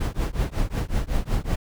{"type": "noise with tremolo", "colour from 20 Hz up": "brown", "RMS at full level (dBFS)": -20, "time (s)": [0, 1.56], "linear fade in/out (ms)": 10, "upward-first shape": "triangle", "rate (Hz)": 5.4, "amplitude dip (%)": 100, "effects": []}